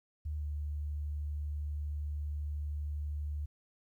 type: tone with pitch glide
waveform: sine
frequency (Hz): 75.5 to 73.95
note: D2 to D2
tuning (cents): +48 to +13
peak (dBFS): -34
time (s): 0.25-3.46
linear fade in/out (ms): 10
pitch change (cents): -35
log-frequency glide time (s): 0.38-0.43
effects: 12-bit